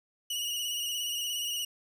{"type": "tone with vibrato", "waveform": "sawtooth", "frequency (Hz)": 2904, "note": "F#7", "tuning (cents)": -33, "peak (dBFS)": -28, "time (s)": [0.3, 1.65], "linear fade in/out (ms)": 5, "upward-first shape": "square", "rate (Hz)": 17, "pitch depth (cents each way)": 32, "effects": []}